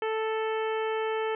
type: harmonic tone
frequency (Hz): 440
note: A4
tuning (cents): 0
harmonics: 1 / 2 / 3 / 4 / 5 / 6 / 7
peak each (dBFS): -28 / -34 / -38 / -40 / -42 / -44 / -45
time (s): 0.02-1.35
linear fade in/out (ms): 2
effects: none